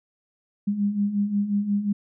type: beating tone pair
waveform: sine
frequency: 199.5 / 205.1 Hz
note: G3 / G#3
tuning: +31 / -21 cents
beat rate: 5.6 Hz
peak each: -28 / -22 dBFS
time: 0.67-1.93 s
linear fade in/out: 10 ms
effects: none